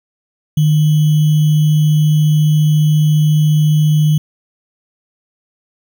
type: tone with sample-and-hold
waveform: sine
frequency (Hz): 152.4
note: D#3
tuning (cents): -36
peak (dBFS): -8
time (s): 0.57-4.18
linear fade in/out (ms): 5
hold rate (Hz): 3150
effects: none